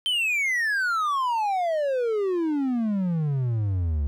triangle exponential sweep, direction down, 3136 to 69.1 Hz, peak -20 dBFS, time 0.06-4.07 s, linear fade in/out 0 ms, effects none

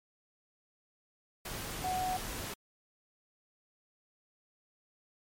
sine tone in noise, 740 Hz, F#5, in tune, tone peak -31 dBFS, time 1.84-2.17 s, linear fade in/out 5 ms, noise pink, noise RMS -40 dBFS, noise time 1.45-2.54 s, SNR +6 dB, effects MP3 64 kbps

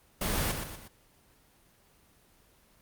pink noise with echo, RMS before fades -30 dBFS, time 0.21-0.52 s, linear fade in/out 5 ms, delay 120 ms, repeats 3, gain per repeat -6 dB, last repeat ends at 0.88 s, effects pink hiss -63 dBFS RMS until 2.81 s + Opus 24 kbps

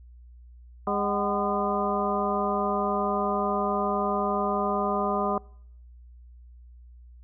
harmonic tone with a mistuned harmonic, 203.5 Hz, G#3, 35 cents flat, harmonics 1 / 2 / 3 / 4 / 5 / 6, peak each -31 / -31 / -31 / -31 / -31 / -31 dBFS, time 0.87-5.38 s, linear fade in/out 2 ms, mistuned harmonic 4, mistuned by -130 cents, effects noise-tail reverb RT60 0.7 s tail -26 dB re dry + added 60 Hz sine -46 dBFS peak until 7.23 s

